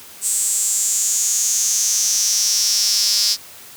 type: tone with high-pass filter sweep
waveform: square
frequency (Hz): 110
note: A2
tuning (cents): 0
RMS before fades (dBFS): -18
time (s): 0.21-3.37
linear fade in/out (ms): 50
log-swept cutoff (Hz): 8000 to 5000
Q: 6.6
effects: white hiss -40 dBFS RMS until 3.76 s + high-pass 60 Hz 12 dB/octave

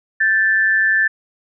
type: tone pair together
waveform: sine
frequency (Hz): 1568 / 1760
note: G6 / A6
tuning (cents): 0 / 0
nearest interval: major second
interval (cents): 200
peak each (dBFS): -20 / -13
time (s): 0.2-1.08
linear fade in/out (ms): 10
effects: none

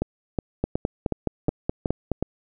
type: two click trains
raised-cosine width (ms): 2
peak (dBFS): -9 / -10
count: 8 / 7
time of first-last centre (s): 0.64-2.117 / 0.02-2.226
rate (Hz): 4.74 / 2.72
effects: none

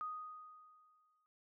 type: tone with exponential decay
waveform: sine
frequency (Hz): 1244.5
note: D#6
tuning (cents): 0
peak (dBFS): -38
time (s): 0.01-1.26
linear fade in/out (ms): 0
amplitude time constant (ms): 270
effects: none

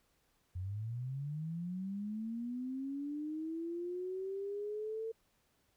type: linear sweep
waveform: sine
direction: up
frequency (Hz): 87.31 to 452.1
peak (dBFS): -37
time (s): 0.55-5.12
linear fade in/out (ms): 10
effects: pink hiss -75 dBFS RMS until 5.76 s

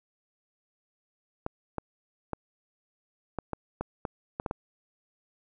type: clicks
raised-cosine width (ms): 1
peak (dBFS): -17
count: 10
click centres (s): 1.464 / 1.783 / 2.333 / 3.387 / 3.533 / 3.81 / 4.052 / 4.399 / 4.462 / 4.511
effects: none

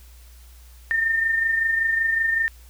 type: tone pair together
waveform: sine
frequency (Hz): 1811 / 1836.3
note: A6 / A#6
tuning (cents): +49 / -27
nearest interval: unison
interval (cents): 24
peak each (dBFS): -19 / -29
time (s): 0.91-2.48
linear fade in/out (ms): 0
effects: added 60 Hz sine -44 dBFS peak until 2.69 s + white hiss -54 dBFS RMS until 2.69 s

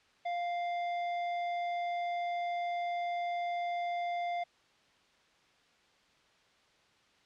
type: tone with tanh clipping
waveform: triangle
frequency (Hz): 698.5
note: F5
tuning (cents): 0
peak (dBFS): -34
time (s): 0.25-4.44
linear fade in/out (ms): 10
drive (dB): 16
effects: white hiss -66 dBFS RMS until 7.25 s + low-pass 4000 Hz 12 dB/octave

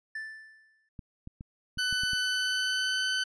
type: tone with exponential decay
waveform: triangle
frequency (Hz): 1761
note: A6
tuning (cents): +1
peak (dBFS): -31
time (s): 0.15-0.89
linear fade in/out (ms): 5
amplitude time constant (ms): 160
type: clicks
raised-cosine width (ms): 5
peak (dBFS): -29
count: 7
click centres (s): 0.992 / 1.274 / 1.409 / 1.774 / 1.927 / 2.035 / 2.133
type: tone with pitch glide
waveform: 20% pulse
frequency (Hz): 1500 to 1516.6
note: F#6 to F#6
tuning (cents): +23 to +42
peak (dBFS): -22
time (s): 1.78-3.24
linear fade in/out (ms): 10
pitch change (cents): +19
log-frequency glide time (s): 2.11-3.04
effects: resampled to 22050 Hz

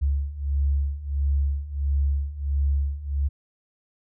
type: beating tone pair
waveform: sine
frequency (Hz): 69.3 / 70.8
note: C#2 / C#2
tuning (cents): 0 / +37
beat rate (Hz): 1.5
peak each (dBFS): -26 / -23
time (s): 0.01-3.29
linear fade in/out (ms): 20
effects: none

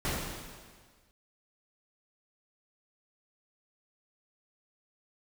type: noise with exponential decay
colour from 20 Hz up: pink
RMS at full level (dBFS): -31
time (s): 0.05-1.11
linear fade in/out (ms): 0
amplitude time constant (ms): 230
effects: none

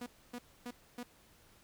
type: tone bursts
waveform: sawtooth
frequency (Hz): 243.3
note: B3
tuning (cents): -26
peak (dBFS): -37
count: 4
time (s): 0.01-1.032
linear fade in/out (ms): 5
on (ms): 53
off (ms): 270
effects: pink hiss -64 dBFS RMS until 1.63 s

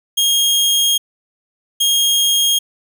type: tone pair in turn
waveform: sawtooth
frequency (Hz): 3249 / 3249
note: G#7 / G#7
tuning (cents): -39 / -39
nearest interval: unison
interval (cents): 0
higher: neither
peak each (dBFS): -9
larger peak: neither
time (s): 0.17-0.98 / 1.8-2.59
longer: first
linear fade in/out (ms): 10
effects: none

